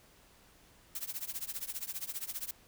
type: noise with tremolo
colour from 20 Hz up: blue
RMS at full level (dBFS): -36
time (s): 0.95-2.51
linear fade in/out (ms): 2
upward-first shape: triangle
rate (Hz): 15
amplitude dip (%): 100
effects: pink hiss -62 dBFS RMS until 2.67 s